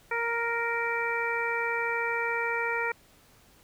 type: harmonic tone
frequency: 466.2 Hz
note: A#4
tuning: in tune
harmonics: 1 / 2 / 3 / 4 / 5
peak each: -33 / -33 / -33 / -33 / -33 dBFS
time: 0.11-2.92 s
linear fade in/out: 5 ms
effects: pink hiss -59 dBFS RMS until 3.63 s